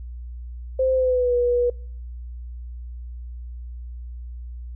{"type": "tone with pitch glide", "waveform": "sine", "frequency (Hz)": [521, 486.1], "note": ["C5", "B4"], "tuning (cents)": [-7, -28], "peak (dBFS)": -17, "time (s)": [0.79, 1.7], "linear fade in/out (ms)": 5, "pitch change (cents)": -121, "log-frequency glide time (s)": [0.94, 1.35], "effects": ["noise-tail reverb RT60 0.5 s tail -24 dB re dry", "added 60 Hz sine -32 dBFS peak until 4.75 s"]}